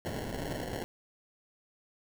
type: noise with sample-and-hold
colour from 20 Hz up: blue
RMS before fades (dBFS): -37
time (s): 0.05-0.84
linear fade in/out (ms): 0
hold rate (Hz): 1225
effects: none